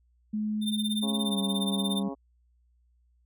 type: tone with pitch glide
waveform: sine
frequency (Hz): 213 to 197.59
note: G#3 to G3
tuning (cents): +44 to +14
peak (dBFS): -27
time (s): 0.33-2.09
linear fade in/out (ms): 10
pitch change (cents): -130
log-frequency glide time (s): 1.22-1.38
type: tone with tremolo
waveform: square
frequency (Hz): 3605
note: A7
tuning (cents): +41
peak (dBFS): -28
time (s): 0.61-2.03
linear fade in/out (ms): 50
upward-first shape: triangle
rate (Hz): 17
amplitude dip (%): 100
type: harmonic tone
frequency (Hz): 137.3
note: C#3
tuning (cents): -16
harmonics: 2 / 3 / 4 / 5 / 6 / 7 / 8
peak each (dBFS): -36 / -40 / -42 / -44 / -46 / -47 / -48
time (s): 1.02-2.15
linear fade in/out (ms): 20
effects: added 60 Hz sine -63 dBFS peak until 3.25 s